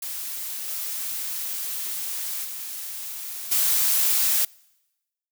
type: noise with level steps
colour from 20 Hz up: blue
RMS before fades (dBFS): -32 / -30 / -34 / -21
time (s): 0.02-4.45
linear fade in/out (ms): 5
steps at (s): 0.68 / 2.44 / 3.51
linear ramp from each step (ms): 10
effects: noise-tail reverb RT60 1.0 s tail -26 dB re dry

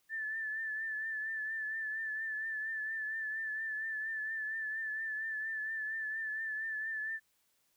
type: tone with vibrato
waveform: sine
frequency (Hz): 1758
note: A6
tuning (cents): -2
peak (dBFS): -35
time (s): 0.09-7.2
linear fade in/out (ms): 50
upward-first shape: triangle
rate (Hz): 4.3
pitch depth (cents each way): 45
effects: white hiss -75 dBFS RMS until 7.76 s

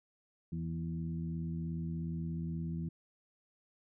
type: harmonic tone with a mistuned harmonic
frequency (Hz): 82.6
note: E2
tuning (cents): +4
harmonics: 1 / 2 / 3 / 4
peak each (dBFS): -43 / -36 / -46 / -49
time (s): 0.52-2.89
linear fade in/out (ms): 5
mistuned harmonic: 3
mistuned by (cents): -41
effects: none

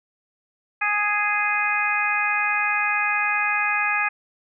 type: harmonic tone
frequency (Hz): 415.3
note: G#4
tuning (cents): 0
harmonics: 2 / 3 / 4 / 5 / 6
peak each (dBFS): -28 / -27 / -25 / -27 / -24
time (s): 0.81-4.09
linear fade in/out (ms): 10
effects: none

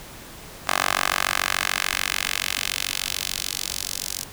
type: tone with high-pass filter sweep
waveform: 10% pulse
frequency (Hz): 46.89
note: F#1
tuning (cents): +24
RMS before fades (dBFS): -26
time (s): 0.67-4.24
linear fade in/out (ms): 10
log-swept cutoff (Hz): 1000 to 5700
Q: 1.1
effects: pink hiss -41 dBFS RMS until 4.32 s

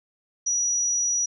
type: tone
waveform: sine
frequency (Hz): 5830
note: F#8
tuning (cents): -26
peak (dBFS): -21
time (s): 0.46-1.26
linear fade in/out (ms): 10
effects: none

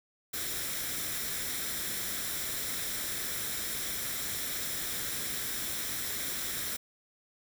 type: noise with comb filter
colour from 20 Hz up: white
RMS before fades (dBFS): -35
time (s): 0.33-6.77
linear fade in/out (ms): 10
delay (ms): 0.54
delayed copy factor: +0.5
effects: none

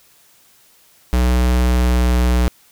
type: tone with pitch glide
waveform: square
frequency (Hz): 61.74 to 61.28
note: B1 to B1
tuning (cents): 0 to -13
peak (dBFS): -13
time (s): 1.13-2.48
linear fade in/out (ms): 0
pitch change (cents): -13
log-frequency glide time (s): 1.6-2.14
effects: white hiss -52 dBFS RMS until 2.71 s

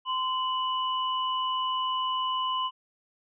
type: tone pair together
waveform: sine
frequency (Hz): 1033.3 / 2960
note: C6 / F#7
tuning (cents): -22 / 0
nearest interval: octave + tritone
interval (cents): 1822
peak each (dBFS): -27 / -32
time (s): 0.05-2.71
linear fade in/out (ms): 50
effects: none

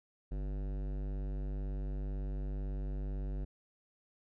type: tone with hard clipping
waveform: sine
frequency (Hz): 49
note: G1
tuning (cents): 0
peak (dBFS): -37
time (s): 0.31-3.45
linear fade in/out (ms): 10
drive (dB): 17
effects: none

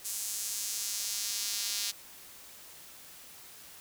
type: tone with high-pass filter sweep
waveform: square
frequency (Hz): 108.3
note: A2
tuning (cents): -27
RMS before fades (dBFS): -35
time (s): 0.04-1.92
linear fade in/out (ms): 20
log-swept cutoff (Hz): 7800 to 4500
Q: 1.4
effects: white hiss -51 dBFS RMS until 3.8 s

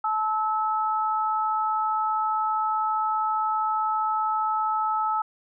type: tone pair together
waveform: sine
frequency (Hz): 867.6 / 1300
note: A5 / E6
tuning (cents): -25 / -24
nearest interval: perfect fifth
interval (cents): 701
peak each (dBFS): -25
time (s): 0.04-5.22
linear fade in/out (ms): 5
effects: none

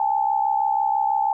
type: tone pair together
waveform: sine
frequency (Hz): 807.9 / 874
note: G#5 / A5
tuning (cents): -48 / -12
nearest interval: minor second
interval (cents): 136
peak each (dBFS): -21 / -21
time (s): 0-1.33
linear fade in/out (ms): 2
effects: none

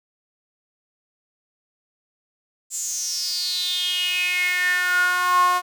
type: tone with high-pass filter sweep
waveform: sawtooth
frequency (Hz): 360.5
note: F#4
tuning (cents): -45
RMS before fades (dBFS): -22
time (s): 2.7-5.62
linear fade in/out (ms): 50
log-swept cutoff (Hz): 7500 to 920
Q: 8
effects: none

